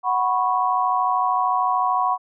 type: chord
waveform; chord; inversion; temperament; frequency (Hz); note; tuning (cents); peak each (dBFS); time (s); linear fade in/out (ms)
sine; F# suspended fourth; none; equal with one note detuned; 740 / 987.8 / 1101.1; F#5 / B5 / C#6; 0 / 0 / -12; -22; 0.03-2.18; 50
effects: none